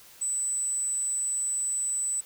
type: tone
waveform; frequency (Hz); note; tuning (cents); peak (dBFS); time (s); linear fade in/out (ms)
sine; 7980; B8; +17; -26; 0.21-2.21; 10
effects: white hiss -52 dBFS RMS until 2.25 s